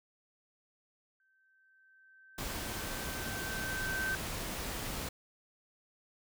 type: tone with exponential growth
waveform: sine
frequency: 1548 Hz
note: G6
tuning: 22 cents flat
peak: -31 dBFS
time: 1.2-4.15 s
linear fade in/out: 1 ms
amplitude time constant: 640 ms
type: noise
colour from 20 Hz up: pink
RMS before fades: -39 dBFS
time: 2.38-5.09 s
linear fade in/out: 5 ms
effects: none